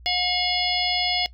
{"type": "harmonic tone with a mistuned harmonic", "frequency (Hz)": 720, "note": "F#5", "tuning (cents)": -47, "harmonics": [1, 3, 4, 5, 6, 7], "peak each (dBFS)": [-28, -28, -28, -28, -28, -28], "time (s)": [0.06, 1.26], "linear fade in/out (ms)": 0, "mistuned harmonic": 5, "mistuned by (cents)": -100, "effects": ["noise-tail reverb RT60 0.1 s tail -19 dB re dry", "added 60 Hz sine -43 dBFS peak until 1.33 s"]}